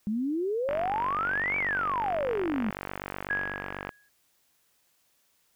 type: exponential two-way sweep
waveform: sine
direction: up then down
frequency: 202 to 2349 to 202 Hz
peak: -26 dBFS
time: 0.07-2.7 s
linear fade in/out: 0 ms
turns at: 1.57 s
type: click train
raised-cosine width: 0.5 ms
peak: -18 dBFS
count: 155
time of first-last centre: 0.69-3.892 s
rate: 48.1 Hz
type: tone with exponential decay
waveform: sine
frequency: 1661 Hz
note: G#6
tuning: in tune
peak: -24 dBFS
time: 3.3-4.09 s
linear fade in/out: 5 ms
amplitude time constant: 170 ms
effects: white hiss -69 dBFS RMS until 5.55 s